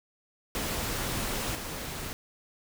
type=noise with level steps; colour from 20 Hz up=pink; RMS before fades=-32 / -37 dBFS; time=0.55-2.13 s; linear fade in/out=0 ms; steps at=1.55 s; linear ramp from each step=2 ms; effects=none